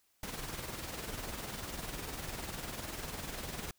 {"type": "noise with tremolo", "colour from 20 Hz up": "pink", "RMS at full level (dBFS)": -39, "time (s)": [0.23, 3.71], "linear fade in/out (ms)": 2, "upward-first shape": "triangle", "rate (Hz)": 20, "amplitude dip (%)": 60, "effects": ["white hiss -73 dBFS RMS until 3.78 s"]}